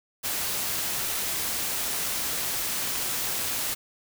white noise, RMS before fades -29 dBFS, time 0.23-3.75 s, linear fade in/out 20 ms, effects none

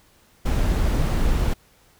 brown noise, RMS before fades -20 dBFS, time 0.45-1.54 s, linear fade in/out 10 ms, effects pink hiss -57 dBFS RMS until 1.99 s

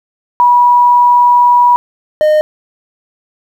sine / triangle tone pair in turn, 972 / 612.3 Hz, B5 / D#5, -28 / -28 cents, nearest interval minor sixth, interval 800 cents, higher first, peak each -4 dBFS, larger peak neither, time 0.4-1.76 / 2.21-2.41 s, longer first, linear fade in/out 0 ms, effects 7-bit

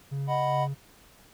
triangle tone with tremolo, 138.59 Hz, C#3, in tune, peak -26 dBFS, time 0.11-0.75 s, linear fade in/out 20 ms, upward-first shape sine, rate 2.4 Hz, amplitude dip 40%
triangle chord, B major, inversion first, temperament equal, 622.3 / 740 / 987.8 Hz, D#5 / F#5 / B5, 0 / 0 / 0 cents, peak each -27 dBFS, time 0.27-0.68 s, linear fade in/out 50 ms
effects pink hiss -56 dBFS RMS until 1.33 s

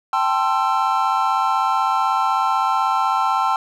triangle chord, A minor seventh, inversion third, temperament equal with one note detuned, 784 / 880 / 1046.5 / 1338.5 Hz, G5 / A5 / C6 / E6, 0 / 0 / 0 / +26 cents, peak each -20 dBFS, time 0.13-3.56 s, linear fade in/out 2 ms, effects none

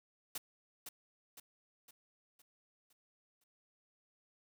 white noise with echo, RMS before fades -41 dBFS, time 0.35-0.38 s, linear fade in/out 5 ms, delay 510 ms, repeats 6, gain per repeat -6 dB, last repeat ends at 3.44 s, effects none

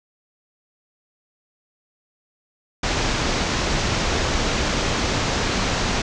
pink low-pass noise, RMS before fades -22 dBFS, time 2.83-6.02 s, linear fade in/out 5 ms, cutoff 6900 Hz, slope 48 dB/octave, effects none

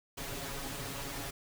pink noise with comb filter, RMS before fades -40 dBFS, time 0.17-1.31 s, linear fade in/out 10 ms, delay 7.2 ms, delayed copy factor +1, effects none

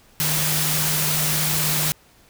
sine tone in noise, 153.5 Hz, D#3, 23 cents flat, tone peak -26 dBFS, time 0.2-1.92 s, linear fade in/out 0 ms, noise white, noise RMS -22 dBFS, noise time 0.2-1.92 s, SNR -7 dB, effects pink hiss -54 dBFS RMS until 2.29 s

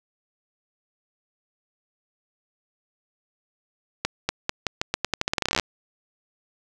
accelerating click train, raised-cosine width 0.2 ms, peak -5 dBFS, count 22, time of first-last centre 4.05-5.597 s, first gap 240 ms, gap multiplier 0.85, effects none

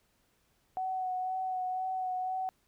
sine tone with vibrato, 745 Hz, F#5, 12 cents sharp, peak -31 dBFS, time 0.77-2.49 s, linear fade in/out 0 ms, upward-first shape sine, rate 2 Hz, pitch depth 19 cents each way, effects pink hiss -72 dBFS RMS until 2.67 s

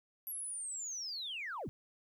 sine linear sweep, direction down, 11650 to 62.1 Hz, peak -38 dBFS, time 0.27-1.69 s, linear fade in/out 0 ms, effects tanh soft clip ceiling -34 dBFS + 12-bit

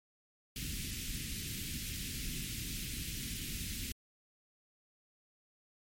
pink band-stop noise, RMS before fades -40 dBFS, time 0.56-3.92 s, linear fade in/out 2 ms, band 280 to 2200 Hz, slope 24 dB/octave, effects MP3 64 kbps

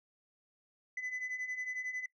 sine beating tone pair, 2000 / 2011 Hz, B6 / B6, +21 / +31 cents, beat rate 11 Hz, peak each -40 / -36 dBFS, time 0.97-2.06 s, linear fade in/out 5 ms, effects noise-tail reverb RT60 0.1 s tail -22 dB re dry + tanh soft clip ceiling -34 dBFS

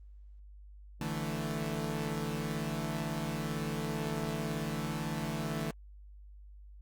sawtooth chord, D suspended second, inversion none, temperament equal, 146.83 / 164.81 / 220 Hz, D3 / E3 / A3, 0 / 0 / 0 cents, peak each -34 dBFS, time 1.01-5.71 s, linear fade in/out 2 ms, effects added 50 Hz sine -49 dBFS peak until 6.81 s + Opus 32 kbps

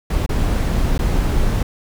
brown noise with dropouts, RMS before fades -17 dBFS, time 0.1-1.63 s, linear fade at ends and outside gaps 5 ms, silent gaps 0.263-0.291 / 0.98-0.99 s, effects none

